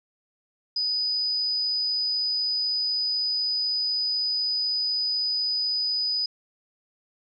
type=tone; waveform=sine; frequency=4978 Hz; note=D#8; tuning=in tune; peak=-23 dBFS; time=0.76-6.26 s; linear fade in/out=5 ms; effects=none